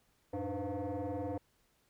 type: tone with frequency modulation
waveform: sine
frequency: 110 Hz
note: A2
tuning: in tune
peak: -33 dBFS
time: 0.33-1.38 s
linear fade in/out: 5 ms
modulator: 200 Hz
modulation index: 3
effects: tanh soft clip ceiling -33 dBFS + pink hiss -73 dBFS RMS until 1.89 s